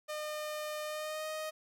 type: tone with pitch glide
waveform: sawtooth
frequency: 607 to 623 Hz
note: D#5 to D#5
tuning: -43 to +2 cents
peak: -33 dBFS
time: 0.08-1.51 s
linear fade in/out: 20 ms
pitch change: +45 cents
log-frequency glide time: 0.84-1.28 s
effects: none